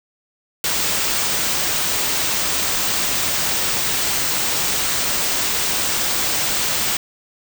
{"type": "band-stop noise", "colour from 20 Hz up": "white", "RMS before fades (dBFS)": -20, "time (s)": [0.64, 6.97], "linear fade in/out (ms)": 2, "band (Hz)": [9400, 14000], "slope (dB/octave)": 96, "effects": []}